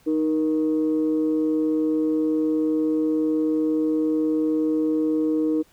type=tone pair together; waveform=sine; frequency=311.1 / 472.2 Hz; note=D#4 / A#4; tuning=0 / +22 cents; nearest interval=perfect fifth; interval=722 cents; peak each=-19 / -25 dBFS; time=0.06-5.63 s; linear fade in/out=20 ms; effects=tanh soft clip ceiling -13 dBFS + pink hiss -58 dBFS RMS until 5.72 s